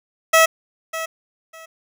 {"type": "tone with echo", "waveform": "15% pulse", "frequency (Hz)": 648, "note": "E5", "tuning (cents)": -30, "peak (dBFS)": -4, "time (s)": [0.33, 0.46], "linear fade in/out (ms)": 10, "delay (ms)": 600, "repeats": 2, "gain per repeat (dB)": -14, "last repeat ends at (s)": 1.66, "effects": []}